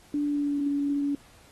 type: tone with pitch glide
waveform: sine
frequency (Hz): 291.7 to 284.5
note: D4 to C#4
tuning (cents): -12 to +45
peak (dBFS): -24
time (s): 0.14-1.15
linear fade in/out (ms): 2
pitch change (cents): -43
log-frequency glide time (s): 0.24-0.65
effects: pink hiss -56 dBFS RMS until 1.51 s + AAC 32 kbps